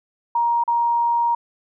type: tone with dropouts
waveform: sine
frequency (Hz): 941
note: A#5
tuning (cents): +16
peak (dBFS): -16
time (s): 0.35-1.35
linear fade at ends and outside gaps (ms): 5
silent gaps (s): 0.638-0.677
effects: none